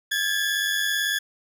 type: tone cluster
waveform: 40% pulse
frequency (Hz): 1628 / 1726 / 3412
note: G#6 / A6 / G#7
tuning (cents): -35 / -34 / +46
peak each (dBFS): -26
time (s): 0.11-1.19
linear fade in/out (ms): 10
effects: none